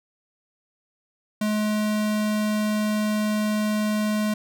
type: tone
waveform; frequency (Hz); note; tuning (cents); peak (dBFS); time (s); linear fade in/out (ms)
square; 212.3; G#3; +38; -22; 1.41-4.34; 5
effects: none